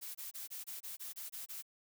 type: noise bursts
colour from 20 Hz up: blue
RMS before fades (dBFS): -45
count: 10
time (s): 0.01-1.626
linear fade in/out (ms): 20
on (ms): 140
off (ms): 24
effects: none